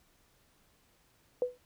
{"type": "tone with exponential decay", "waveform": "sine", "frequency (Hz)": 495.7, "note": "B4", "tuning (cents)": 6, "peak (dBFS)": -23, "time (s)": [1.42, 1.58], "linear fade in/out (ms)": 1, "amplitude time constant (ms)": 33, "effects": ["pink hiss -68 dBFS RMS until 1.65 s"]}